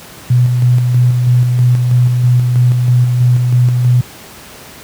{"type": "tone with tremolo", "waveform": "sine", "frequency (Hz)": 123.47, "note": "B2", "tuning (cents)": 0, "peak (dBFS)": -5, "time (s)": [0.3, 4.01], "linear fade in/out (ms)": 5, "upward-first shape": "square", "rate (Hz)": 3.1, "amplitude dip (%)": 35, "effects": ["pink hiss -34 dBFS RMS until 4.83 s", "high-pass 80 Hz 12 dB/octave"]}